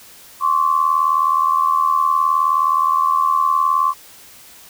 sine tone pair together, 1058 / 1137.3 Hz, C6 / C#6, +19 / +44 cents, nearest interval minor second, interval 125 cents, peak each -16 dBFS, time 0.4-3.94 s, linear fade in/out 50 ms, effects white hiss -43 dBFS RMS until 4.69 s

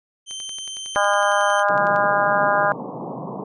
25% pulse tone, 3113 Hz, G7, 13 cents flat, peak -26 dBFS, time 0.26-1.64 s, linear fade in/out 50 ms
click train, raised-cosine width 0.2 ms, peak -23 dBFS, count 19, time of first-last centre 0.31-1.961 s, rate 10.9 Hz
harmonic tone, 203.1 Hz, G#3, 38 cents flat, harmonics 3 / 4 / 5 / 6 / 7 / 8, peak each -21 / -22 / -23 / -24 / -24 / -25 dBFS, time 0.96-2.72 s, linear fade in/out 0 ms
pink band-pass noise, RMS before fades -31 dBFS, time 1.69-3.44 s, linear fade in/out 5 ms, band 130 to 1100 Hz, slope 96 dB/octave
effects resampled to 24000 Hz

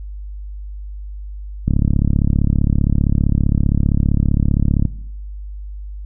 click train, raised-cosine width 5 ms, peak -3 dBFS, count 113, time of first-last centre 1.68-4.853 s, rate 35.3 Hz, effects noise-tail reverb RT60 0.7 s tail -18 dB re dry + added 50 Hz sine -27 dBFS peak until 6.05 s

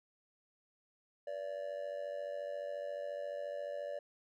triangle tone with amplitude modulation, 578 Hz, D5, 28 cents flat, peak -33 dBFS, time 1.27-3.99 s, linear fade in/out 5 ms, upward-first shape sine, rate 94.3 Hz, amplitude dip 80%, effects none

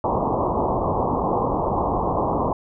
white low-pass noise, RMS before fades -22 dBFS, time 0.04-2.53 s, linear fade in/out 2 ms, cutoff 1100 Hz, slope 96 dB/octave, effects none

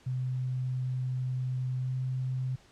sine tone with pitch glide, 127.9 to 129.16 Hz, C3 to C3, -39 to -22 cents, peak -29 dBFS, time 0.06-2.56 s, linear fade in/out 10 ms, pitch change +17 cents, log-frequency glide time 1.81-1.96 s, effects pink hiss -60 dBFS RMS until 2.71 s + low-pass 7000 Hz 12 dB/octave

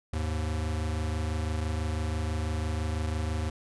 square tone pair together, 77.78 / 103.82 Hz, D#2 / G#2, 0 / 0 cents, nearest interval perfect fourth, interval 500 cents, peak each -30 / -35 dBFS, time 0.13-3.5 s, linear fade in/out 5 ms, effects resampled to 24000 Hz

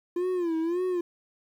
triangle tone with vibrato, 344.6 Hz, F4, 23 cents flat, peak -23 dBFS, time 0.16-1.01 s, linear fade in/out 5 ms, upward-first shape sine, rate 1.8 Hz, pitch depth 120 cents each way, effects 10-bit

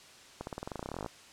accelerating click train, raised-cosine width 1 ms, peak -23 dBFS, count 20, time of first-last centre 0.41-1.062 s, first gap 61 ms, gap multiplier 0.93, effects white hiss -54 dBFS RMS until 1.32 s + low-pass 7000 Hz 12 dB/octave

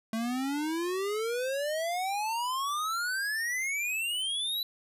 square exponential sweep, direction up, 220 to 3999 Hz, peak -30 dBFS, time 0.13-4.63 s, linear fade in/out 2 ms, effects resampled to 32000 Hz + 12-bit

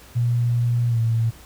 sine tone with pitch glide, 119.7 to 114.23 Hz, A#2 to A#2, +46 to -35 cents, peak -17 dBFS, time 0.15-1.31 s, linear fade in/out 20 ms, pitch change -81 cents, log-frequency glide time 0.88-0.99 s, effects added 60 Hz sine -50 dBFS peak until 1.45 s + pink hiss -47 dBFS RMS until 1.45 s

